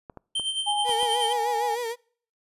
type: clicks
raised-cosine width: 1 ms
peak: -26 dBFS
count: 5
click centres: 0.098 / 0.173 / 0.397 / 0.894 / 1.03 s
type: tone with tremolo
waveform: square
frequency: 3125 Hz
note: G7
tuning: 6 cents flat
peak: -24 dBFS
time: 0.35-1.33 s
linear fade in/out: 5 ms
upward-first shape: sine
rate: 9.3 Hz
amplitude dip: 60%
type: tone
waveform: sine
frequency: 830.6 Hz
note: G#5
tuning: in tune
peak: -24 dBFS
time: 0.66-1.76 s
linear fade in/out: 20 ms
type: tone with vibrato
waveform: 35% pulse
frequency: 470.8 Hz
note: A#4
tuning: 17 cents sharp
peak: -26 dBFS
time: 0.84-1.96 s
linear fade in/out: 50 ms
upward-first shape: sine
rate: 6.5 Hz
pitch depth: 76 cents each way
effects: noise-tail reverb RT60 0.5 s tail -26 dB re dry + resampled to 32000 Hz